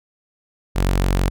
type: tone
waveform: sawtooth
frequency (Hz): 46.25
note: F#1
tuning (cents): 0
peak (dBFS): -12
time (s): 0.75-1.3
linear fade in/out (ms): 20
effects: none